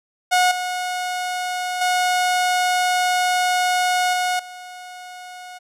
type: tone with level steps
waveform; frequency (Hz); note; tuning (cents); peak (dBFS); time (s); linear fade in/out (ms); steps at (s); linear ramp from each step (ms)
sawtooth; 727; F#5; -31; -10 / -19 / -13 / -15 / -31; 0.31-5.59; 20; 0.51 / 1.81 / 4.13 / 4.39; 5
effects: low-pass 11000 Hz 12 dB/octave